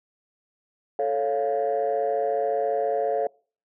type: chord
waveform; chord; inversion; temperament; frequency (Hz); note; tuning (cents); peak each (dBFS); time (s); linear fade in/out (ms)
sine; A augmented; none; equal; 440 / 554.4 / 698.5; A4 / C#5 / E#5; 0 / 0 / 0; -25; 0.99-3.27; 2
effects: noise-tail reverb RT60 0.4 s tail -25 dB re dry + tanh soft clip ceiling -16 dBFS